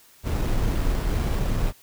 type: noise with sample-and-hold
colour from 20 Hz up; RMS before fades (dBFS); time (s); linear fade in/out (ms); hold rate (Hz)
brown; -23; 0.23-1.73; 50; 6300
effects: white hiss -54 dBFS RMS until 1.82 s